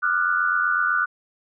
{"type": "tone cluster", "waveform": "sine", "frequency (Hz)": [1193, 1393, 1481], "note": ["D6", "F6", "F#6"], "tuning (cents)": [27, -5, 1], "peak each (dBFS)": [-25, -24, -21], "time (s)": [0.02, 1.06], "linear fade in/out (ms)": 20, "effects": []}